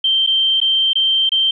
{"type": "tone with dropouts", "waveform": "sine", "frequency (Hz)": 3136, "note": "G7", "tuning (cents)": 0, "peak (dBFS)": -12, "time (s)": [0.04, 1.51], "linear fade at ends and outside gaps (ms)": 5, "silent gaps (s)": [[0.265, 0.272], [0.603, 0.614], [0.933, 0.954], [1.293, 1.318]], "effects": []}